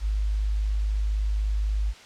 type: tone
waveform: sine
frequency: 51.91 Hz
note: G#1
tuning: in tune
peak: -22 dBFS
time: 0-1.94 s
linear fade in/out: 50 ms
effects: white hiss -47 dBFS RMS until 2.05 s + low-pass 5000 Hz 12 dB/octave